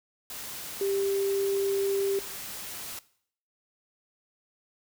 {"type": "tone in noise", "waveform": "sine", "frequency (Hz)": 394.4, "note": "G4", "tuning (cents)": 11, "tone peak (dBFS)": -25, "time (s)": [0.81, 2.19], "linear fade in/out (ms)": 2, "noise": "white", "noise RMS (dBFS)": -39, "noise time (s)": [0.3, 2.99], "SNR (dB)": 11, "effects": ["noise-tail reverb RT60 0.6 s tail -19 dB re dry"]}